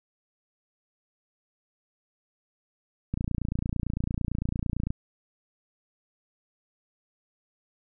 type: click train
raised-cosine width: 5 ms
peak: -16 dBFS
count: 52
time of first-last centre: 3.14-4.905 s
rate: 28.9 Hz
effects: none